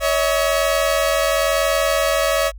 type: tone pair together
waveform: sawtooth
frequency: 561 / 642 Hz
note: C#5 / E5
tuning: +21 / -46 cents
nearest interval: major second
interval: 233 cents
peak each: -15 dBFS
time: 0-2.52 s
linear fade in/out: 50 ms
effects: added 50 Hz sine -33 dBFS peak until 2.58 s